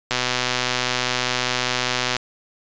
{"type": "click train", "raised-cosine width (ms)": 0.2, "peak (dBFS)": -3, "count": 258, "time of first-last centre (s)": [0.11, 2.166], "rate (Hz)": 125, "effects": ["resampled to 16000 Hz"]}